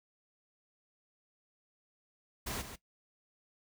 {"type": "noise with echo", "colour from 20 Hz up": "pink", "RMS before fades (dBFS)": -38, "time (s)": [2.46, 2.62], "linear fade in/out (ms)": 10, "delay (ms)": 140, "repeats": 1, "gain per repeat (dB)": -9, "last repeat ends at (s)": 2.76, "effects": ["noise-tail reverb RT60 0.1 s tail -17 dB re dry"]}